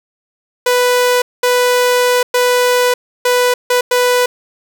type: tone bursts at uneven times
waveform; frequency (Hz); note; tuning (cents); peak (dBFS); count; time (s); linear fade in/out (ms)
sawtooth; 494.4; B4; +2; -6; 6; 0.66-1.22 / 1.43-2.23 / 2.34-2.94 / 3.25-3.54 / 3.7-3.81 / 3.91-4.26; 5
effects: none